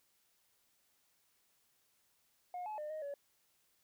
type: tone with pitch steps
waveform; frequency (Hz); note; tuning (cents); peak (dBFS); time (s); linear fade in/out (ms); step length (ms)
sine; 718 / 855 / 603 / 623 / 567; F5 / A5 / D5 / D#5 / C#5; +48 / -50 / +46 / +2 / +39; -38; 2.54-3.14; 2; 120
effects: tanh soft clip ceiling -38 dBFS + white hiss -75 dBFS RMS until 3.83 s